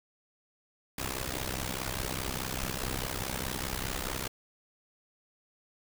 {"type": "noise with amplitude modulation", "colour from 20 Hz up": "pink", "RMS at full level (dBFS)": -31, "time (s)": [0.98, 4.28], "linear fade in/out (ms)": 5, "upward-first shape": "sine", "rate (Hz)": 64.8, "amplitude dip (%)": 90, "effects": []}